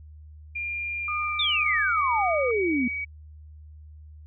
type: tone with pitch glide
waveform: sine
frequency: 2400 to 2265 Hz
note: D7 to C#7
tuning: +37 to +37 cents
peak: -28 dBFS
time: 0.55-3.05 s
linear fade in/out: 10 ms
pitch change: -100 cents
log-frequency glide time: 0.99-1.94 s
type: tone with tremolo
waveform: sine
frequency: 1221 Hz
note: D#6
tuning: 33 cents flat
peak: -27 dBFS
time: 1.08-2.51 s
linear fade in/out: 2 ms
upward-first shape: sine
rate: 2 Hz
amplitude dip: 45%
type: exponential sweep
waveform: sine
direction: down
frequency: 3715 to 233.8 Hz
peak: -22 dBFS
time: 1.39-2.88 s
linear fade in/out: 5 ms
effects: added 76 Hz sine -43 dBFS peak until 4.26 s